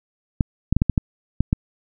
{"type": "clicks", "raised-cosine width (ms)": 5, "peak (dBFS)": -4, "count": 8, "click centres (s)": [0.408, 0.726, 0.766, 0.819, 0.897, 0.978, 1.406, 1.529], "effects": []}